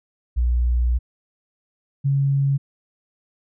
sine tone pair in turn, 60.4 / 138.6 Hz, B1 / C#3, -38 / 0 cents, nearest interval octave + major second, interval 1438 cents, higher second, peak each -16 dBFS, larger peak neither, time 0.36-0.99 / 2.04-2.58 s, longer first, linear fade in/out 20 ms, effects none

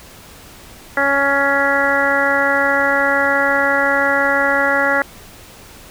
harmonic tone, 278.9 Hz, C#4, 11 cents sharp, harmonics 1 / 2 / 3 / 4 / 5 / 6 / 7, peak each -25 / -19 / -22 / -25 / -19 / -19 / -20 dBFS, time 0.97-5.02 s, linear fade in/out 2 ms, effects pink hiss -40 dBFS RMS until 5.9 s

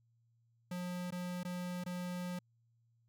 square tone with dropouts, 178.8 Hz, F3, 41 cents sharp, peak -39 dBFS, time 0.71-2.39 s, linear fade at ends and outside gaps 5 ms, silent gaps 1.107-1.122 / 1.433-1.449 / 1.839-1.861 s, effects added 116 Hz sine -70 dBFS peak until 3.08 s

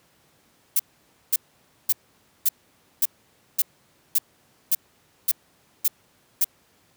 violet noise bursts, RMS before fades -19 dBFS, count 11, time 0.76-6.445 s, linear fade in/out 5 ms, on 35 ms, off 530 ms, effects pink hiss -61 dBFS RMS until 6.96 s + high-pass 100 Hz 12 dB/octave

